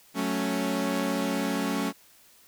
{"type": "chord", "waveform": "sawtooth", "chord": "F# minor", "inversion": "none", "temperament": "equal", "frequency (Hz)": [185, 220, 277.2], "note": ["F#3", "A3", "C#4"], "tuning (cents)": [0, 0, 0], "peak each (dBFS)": [-28, -27, -25], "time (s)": [0.14, 1.93], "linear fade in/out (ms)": 50, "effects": ["white hiss -57 dBFS RMS until 2.47 s"]}